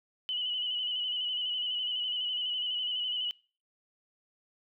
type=tone with vibrato; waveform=sine; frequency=2977 Hz; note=F#7; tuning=10 cents sharp; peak=-30 dBFS; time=0.29-3.31 s; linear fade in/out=0 ms; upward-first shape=square; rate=12 Hz; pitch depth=35 cents each way; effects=noise-tail reverb RT60 0.4 s tail -24 dB re dry